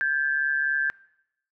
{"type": "tone pair together", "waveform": "sine", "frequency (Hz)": [1577, 1720.8], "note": ["G6", "A6"], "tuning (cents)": [10, -39], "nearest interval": "major second", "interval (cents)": 151, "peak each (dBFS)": [-23, -27], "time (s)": [0.01, 0.9], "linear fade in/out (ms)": 0, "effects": ["noise-tail reverb RT60 0.8 s tail -22 dB re dry"]}